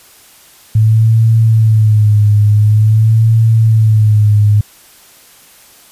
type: tone with vibrato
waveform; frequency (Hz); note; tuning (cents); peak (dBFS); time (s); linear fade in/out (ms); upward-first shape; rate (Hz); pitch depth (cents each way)
sine; 108.5; A2; -24; -5; 0.75-4.61; 5; sine; 0.47; 67
effects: white hiss -42 dBFS RMS until 5.91 s + resampled to 32000 Hz